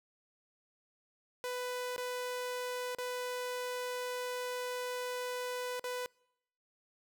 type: tone with dropouts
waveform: sawtooth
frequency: 497.1 Hz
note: B4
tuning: 11 cents sharp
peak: -32 dBFS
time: 1.44-6.06 s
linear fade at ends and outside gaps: 0 ms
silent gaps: 1.963-1.98 / 2.949-2.985 / 5.795-5.841 s
effects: noise-tail reverb RT60 0.8 s tail -26 dB re dry